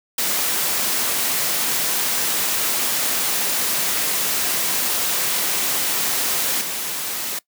white noise with level steps, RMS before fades -21 / -26 dBFS, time 0.18-7.39 s, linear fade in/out 5 ms, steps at 6.61 s, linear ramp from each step 2 ms, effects noise-tail reverb RT60 0.1 s tail -21 dB re dry + high-pass 150 Hz 12 dB/octave

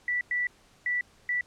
sine tone bursts at uneven times, 1963 Hz, B6, 11 cents flat, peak -25 dBFS, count 4, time 0.08-0.21 / 0.31-0.47 / 0.86-1.01 / 1.29-1.41 s, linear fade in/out 2 ms, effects pink hiss -60 dBFS RMS until 1.46 s + low-pass 9000 Hz 12 dB/octave

